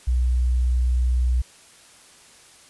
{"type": "tone", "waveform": "sine", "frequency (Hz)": 61.9, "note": "B1", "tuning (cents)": 5, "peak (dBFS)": -17, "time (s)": [0.07, 1.42], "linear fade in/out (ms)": 10, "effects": ["white hiss -50 dBFS RMS until 2.69 s", "resampled to 24000 Hz"]}